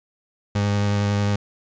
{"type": "tone with vibrato", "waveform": "30% pulse", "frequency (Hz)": 102.1, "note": "G#2", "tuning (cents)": -29, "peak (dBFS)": -16, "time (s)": [0.55, 1.36], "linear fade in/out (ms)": 5, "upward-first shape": "triangle", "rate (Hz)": 11, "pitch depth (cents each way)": 15, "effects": ["resampled to 16000 Hz"]}